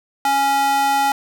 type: tone with high-pass filter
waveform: square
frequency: 277.2 Hz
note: C#4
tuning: in tune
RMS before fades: -17 dBFS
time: 0.25-1.12 s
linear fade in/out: 2 ms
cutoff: 750 Hz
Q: 2.7
effects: none